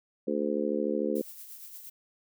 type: harmonic tone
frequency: 73.42 Hz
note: D2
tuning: in tune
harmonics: 3 / 4 / 5 / 6 / 7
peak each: -33 / -33 / -33 / -33 / -33 dBFS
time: 0.27-1.22 s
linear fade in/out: 10 ms
type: noise with tremolo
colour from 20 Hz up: violet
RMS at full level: -44 dBFS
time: 1.15-1.9 s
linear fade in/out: 10 ms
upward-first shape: sine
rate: 8.6 Hz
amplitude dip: 45%
effects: none